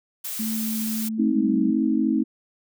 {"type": "noise", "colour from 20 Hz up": "blue", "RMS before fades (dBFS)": -31, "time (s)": [0.24, 1.09], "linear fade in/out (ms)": 10}
{"type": "tone with pitch glide", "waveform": "sine", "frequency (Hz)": [220, 193.75], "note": ["A3", "G3"], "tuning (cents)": [0, -20], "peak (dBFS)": -25, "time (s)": [0.39, 1.71], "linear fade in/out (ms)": 10, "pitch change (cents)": -220, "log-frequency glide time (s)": [1.26, 1.54]}
{"type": "chord", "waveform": "sine", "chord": "A diminished", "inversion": "none", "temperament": "just", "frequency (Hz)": [220, 264, 316.8], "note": ["A3", "C4", "Eb4"], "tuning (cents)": [0, 16, 31], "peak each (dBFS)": -23, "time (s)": [1.18, 2.24], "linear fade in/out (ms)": 20}
{"effects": []}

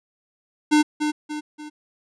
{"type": "tone with echo", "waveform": "square", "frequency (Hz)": 301.6, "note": "D4", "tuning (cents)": 46, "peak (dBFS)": -14, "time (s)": [0.71, 0.83], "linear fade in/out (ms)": 20, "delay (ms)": 290, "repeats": 3, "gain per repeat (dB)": -7, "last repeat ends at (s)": 1.7, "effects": ["resampled to 22050 Hz"]}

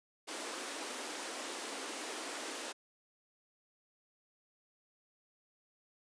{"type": "high-pass noise", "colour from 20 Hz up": "pink", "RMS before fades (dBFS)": -42, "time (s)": [0.27, 2.73], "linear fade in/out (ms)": 20, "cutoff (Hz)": 260, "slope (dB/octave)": 48, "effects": ["resampled to 22050 Hz"]}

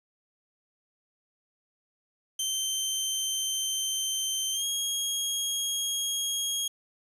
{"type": "tone with pitch glide", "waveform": "20% pulse", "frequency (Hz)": [3113, 3277], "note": ["G7", "G#7"], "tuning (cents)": [-13, -24], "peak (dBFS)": -22, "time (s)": [2.39, 6.68], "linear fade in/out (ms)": 5, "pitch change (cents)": 89, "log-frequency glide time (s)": [4.52, 4.65], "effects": ["9-bit"]}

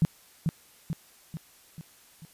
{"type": "tone with echo", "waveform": "sine", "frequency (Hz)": 161.3, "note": "E3", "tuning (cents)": -37, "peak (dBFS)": -17, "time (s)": [0.02, 0.05], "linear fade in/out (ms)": 0, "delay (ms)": 440, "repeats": 5, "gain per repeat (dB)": -5, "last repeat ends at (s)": 2.25, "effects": ["white hiss -57 dBFS RMS until 2.33 s", "resampled to 32000 Hz"]}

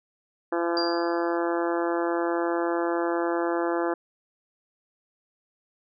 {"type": "harmonic tone", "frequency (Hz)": 170.3, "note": "F3", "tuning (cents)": -43, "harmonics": [2, 3, 4, 5, 6, 7, 8, 9, 10], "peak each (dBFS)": [-26, -30, -32, -34, -36, -37, -38, -39, -40], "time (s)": [0.52, 3.94], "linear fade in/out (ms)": 5}
{"type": "tone with exponential decay", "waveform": "sine", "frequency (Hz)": 4761, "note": "D8", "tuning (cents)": 23, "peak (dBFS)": -25, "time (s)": [0.77, 1.37], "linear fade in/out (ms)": 1, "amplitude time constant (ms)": 130}
{"effects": []}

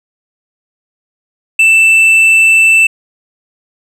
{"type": "tone with tanh clipping", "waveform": "sine", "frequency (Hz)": 2656, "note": "E7", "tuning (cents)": 12, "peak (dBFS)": -5, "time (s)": [1.59, 2.87], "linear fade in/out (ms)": 5, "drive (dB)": 5, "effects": []}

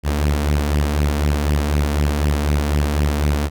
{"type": "tone with flanger", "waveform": "sawtooth", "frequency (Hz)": 73.42, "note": "D2", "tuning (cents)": 0, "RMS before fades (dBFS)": -18, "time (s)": [0.03, 3.5], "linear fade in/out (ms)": 50, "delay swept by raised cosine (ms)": [0.36, 4.46], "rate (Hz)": 4, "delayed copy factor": 0.6, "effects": []}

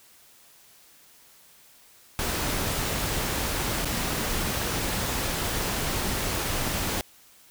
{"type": "noise with dropouts", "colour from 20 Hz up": "pink", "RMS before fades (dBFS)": -28, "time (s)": [2.19, 7.01], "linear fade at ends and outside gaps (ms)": 0, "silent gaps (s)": [3.848, 3.855], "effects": ["white hiss -55 dBFS RMS until 7.5 s"]}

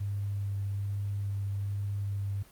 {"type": "tone with vibrato", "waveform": "sine", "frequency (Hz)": 100, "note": "G2", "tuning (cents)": 35, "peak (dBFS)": -30, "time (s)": [0, 2.43], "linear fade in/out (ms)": 10, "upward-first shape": "sine", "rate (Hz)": 1.2, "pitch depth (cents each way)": 11, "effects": ["pink hiss -57 dBFS RMS until 2.51 s", "Opus 32 kbps"]}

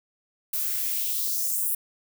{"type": "noise with high-pass filter sweep", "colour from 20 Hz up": "violet", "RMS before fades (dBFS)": -27, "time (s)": [0.53, 1.75], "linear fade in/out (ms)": 5, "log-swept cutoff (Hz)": [980, 11000], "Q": 2, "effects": []}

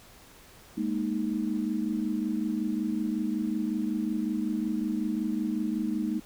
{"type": "chord", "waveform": "sine", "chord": "Ab suspended second", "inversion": "none", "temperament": "equal", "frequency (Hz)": [207.7, 233.1, 311.1], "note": ["Ab3", "Bb3", "Eb4"], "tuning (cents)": [0, 0, 0], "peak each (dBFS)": -31, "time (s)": [0.77, 6.2], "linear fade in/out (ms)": 10, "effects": ["pink hiss -53 dBFS RMS until 6.25 s"]}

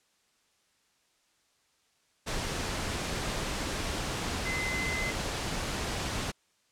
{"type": "tone in noise", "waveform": "sine", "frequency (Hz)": 2050, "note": "C7", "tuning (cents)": -36, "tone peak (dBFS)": -32, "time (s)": [4.45, 5.12], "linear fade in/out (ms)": 20, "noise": "pink", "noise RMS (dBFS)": -33, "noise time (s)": [2.26, 6.32], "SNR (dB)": -2, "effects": ["white hiss -70 dBFS RMS until 6.71 s", "low-pass 8000 Hz 12 dB/octave"]}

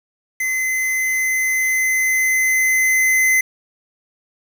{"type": "tone with level ramp", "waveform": "square", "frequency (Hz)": 2047, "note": "C7", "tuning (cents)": -38, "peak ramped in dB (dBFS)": [-19, -13], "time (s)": [0.4, 3.41], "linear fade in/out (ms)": 5, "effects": ["7-bit"]}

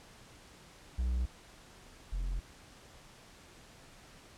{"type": "tone pair in turn", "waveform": "triangle", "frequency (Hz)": [61.7, 43.63], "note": ["B1", "F1"], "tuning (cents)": [-1, -1], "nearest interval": "tritone", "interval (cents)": 600, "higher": "first", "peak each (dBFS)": [-27, -30], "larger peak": "first", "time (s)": [[0.98, 1.26], [2.12, 2.4]], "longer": "neither", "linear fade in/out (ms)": 10, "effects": ["pink hiss -56 dBFS RMS until 4.37 s", "low-pass 9000 Hz 12 dB/octave"]}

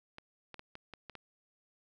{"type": "clicks", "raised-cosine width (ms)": 0.3, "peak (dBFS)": -30, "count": 7, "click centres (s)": [0.184, 0.543, 0.594, 0.754, 0.937, 1.097, 1.153], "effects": []}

